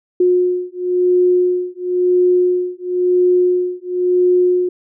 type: beating tone pair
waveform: sine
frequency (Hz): 360 / 360.97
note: F#4 / F#4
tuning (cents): -47 / -43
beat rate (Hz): 0.97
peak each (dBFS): -15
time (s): 0.2-4.69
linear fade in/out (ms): 5
effects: none